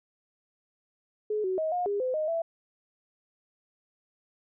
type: tone with pitch steps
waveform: sine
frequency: 424.9 / 374.3 / 632 / 715 / 406.2 / 511 / 619 / 664 Hz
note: G#4 / F#4 / D#5 / F5 / G#4 / C5 / D#5 / E5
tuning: +40 / +20 / +27 / +41 / -38 / -41 / -9 / +12 cents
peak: -26 dBFS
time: 1.3-2.42 s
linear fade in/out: 5 ms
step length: 140 ms
effects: none